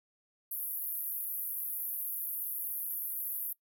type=band-pass noise; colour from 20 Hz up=pink; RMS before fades=-37 dBFS; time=0.51-3.53 s; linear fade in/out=5 ms; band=11000 to 16000 Hz; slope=96 dB/octave; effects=noise-tail reverb RT60 0.1 s tail -22 dB re dry